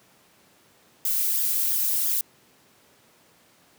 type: noise with flanger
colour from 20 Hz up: violet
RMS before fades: -24 dBFS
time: 1.05-2.21 s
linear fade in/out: 2 ms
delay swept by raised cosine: 0.58 to 2.58 ms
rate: 2.9 Hz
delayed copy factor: +0.7
effects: pink hiss -58 dBFS RMS until 3.78 s + high-pass 150 Hz 12 dB/octave